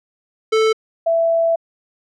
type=tone pair in turn; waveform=square / sine; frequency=440 / 663.9 Hz; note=A4 / E5; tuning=0 / +12 cents; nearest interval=perfect fifth; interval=712 cents; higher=second; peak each=-13 dBFS; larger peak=neither; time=0.52-0.73 / 1.06-1.56 s; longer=second; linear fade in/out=10 ms; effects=low-pass 5000 Hz 12 dB/octave